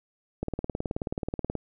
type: click train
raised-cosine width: 2 ms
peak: -16 dBFS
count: 22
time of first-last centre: 0.43-1.553 s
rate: 18.7 Hz
effects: none